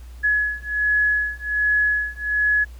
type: beating tone pair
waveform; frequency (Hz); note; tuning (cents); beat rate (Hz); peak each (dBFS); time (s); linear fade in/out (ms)
sine; 1692 / 1693.3; G#6 / G#6; +32 / +33; 1.3; -21; 0.23-2.65; 20
effects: added 60 Hz sine -36 dBFS peak until 2.79 s + pink hiss -53 dBFS RMS until 2.79 s